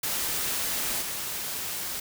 white noise with level steps, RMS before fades -29 / -33 dBFS, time 0.03-2 s, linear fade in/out 5 ms, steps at 1.01 s, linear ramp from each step 10 ms, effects none

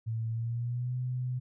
sine tone with pitch glide, 112.9 to 126 Hz, A2 to B2, +45 to +35 cents, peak -30 dBFS, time 0.06-1.4 s, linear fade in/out 20 ms, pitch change +190 cents, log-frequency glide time 0.29-0.96 s, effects none

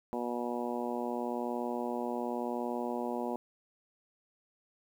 harmonic tone, 120.9 Hz, B2, 36 cents flat, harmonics 2 / 3 / 4 / 5 / 6 / 7 / 8, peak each -37 / -39 / -40 / -41 / -42 / -42 / -43 dBFS, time 0.13-3.36 s, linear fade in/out 0 ms, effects 10-bit

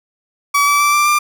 30% pulse tone with pitch steps, 1142 / 1153.9 / 1166 / 1178.2 / 1190.5 Hz, D6 / D6 / D6 / D6 / D6, -49 / -31 / -13 / +5 / +23 cents, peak -8 dBFS, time 0.54-1.19 s, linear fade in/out 10 ms, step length 130 ms, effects none

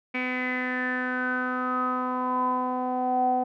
sawtooth tone with low-pass filter sweep, 252.6 Hz, B3, 39 cents sharp, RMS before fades -27 dBFS, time 0.14-3.44 s, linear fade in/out 10 ms, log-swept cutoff 2300 to 710 Hz, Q 10, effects none

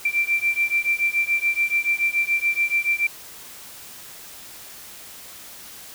sine beating tone pair, 2349 / 2356 Hz, D7 / D7, 0 / +5 cents, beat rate 7 Hz, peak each -22 dBFS, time 0.05-3.07 s, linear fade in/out 5 ms, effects white hiss -41 dBFS RMS until 5.94 s

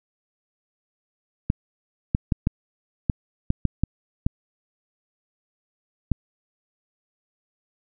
clicks, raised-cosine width 5 ms, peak -7 dBFS, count 10, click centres 1.501 / 2.149 / 2.322 / 2.471 / 3.098 / 3.504 / 3.653 / 3.836 / 4.265 / 6.117 s, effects none

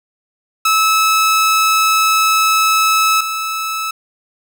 sawtooth tone pair in turn, 1300 / 1305.1 Hz, E6 / E6, -24 / -18 cents, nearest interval unison, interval 6 cents, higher second, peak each -7 / -15 dBFS, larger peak first, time 0.65-3.21 / 3.21-3.91 s, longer first, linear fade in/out 5 ms, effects none

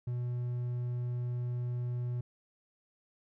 triangle tone, 122.3 Hz, B2, 16 cents flat, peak -30 dBFS, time 0.07-2.21 s, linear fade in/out 5 ms, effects none

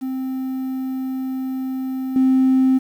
triangle tone with level steps, 261.6 Hz, C4, in tune, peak -20 / -9 dBFS, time 0.01-2.79 s, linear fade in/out 20 ms, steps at 2.16 s, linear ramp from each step 2 ms, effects tanh soft clip ceiling -8 dBFS + 8-bit

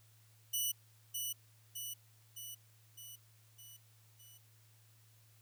5% pulse tone with echo, 2960 Hz, F#7, in tune, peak -25 dBFS, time 0.53-0.72 s, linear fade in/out 10 ms, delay 610 ms, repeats 6, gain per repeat -4 dB, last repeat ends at 4.38 s, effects added 110 Hz sine -64 dBFS peak until 5.41 s + white hiss -69 dBFS RMS until 5.41 s

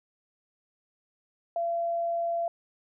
sine tone, 680 Hz, F5, 46 cents flat, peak -26 dBFS, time 1.56-2.48 s, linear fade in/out 2 ms, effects none

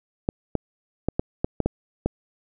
clicks, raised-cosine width 2 ms, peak -8 dBFS, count 8, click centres 0.289 / 0.553 / 1.086 / 1.195 / 1.445 / 1.603 / 1.66 / 2.06 s, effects none

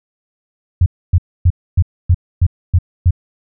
sine tone bursts, 88 Hz, F2, 14 cents sharp, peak -6 dBFS, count 8, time 0.81-3.108 s, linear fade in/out 5 ms, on 51 ms, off 270 ms, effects none

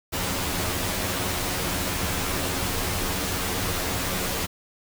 pink noise with comb filter, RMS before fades -27 dBFS, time 0.12-4.47 s, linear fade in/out 20 ms, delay 11 ms, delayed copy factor +0.65, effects none

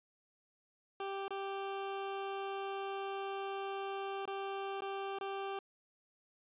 20% pulse tone with dropouts, 392 Hz, G4, in tune, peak -33 dBFS, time 1-5.59 s, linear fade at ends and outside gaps 2 ms, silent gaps 1.281-1.306 / 4.255-4.276 / 4.807-4.82 / 5.187-5.21 s, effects resampled to 8000 Hz

